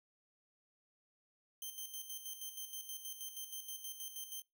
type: tone with tremolo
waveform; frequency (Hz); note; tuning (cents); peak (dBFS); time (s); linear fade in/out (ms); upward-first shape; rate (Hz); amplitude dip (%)
5% pulse; 3126; G7; -6; -34; 1.62-4.42; 2; square; 6.3; 60
effects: noise-tail reverb RT60 0.2 s tail -24 dB re dry